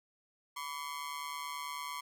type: ring-modulated tone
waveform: sawtooth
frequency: 1070 Hz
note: C6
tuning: 38 cents sharp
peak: -32 dBFS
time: 0.56-2.01 s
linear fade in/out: 10 ms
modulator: 74.5 Hz
effects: none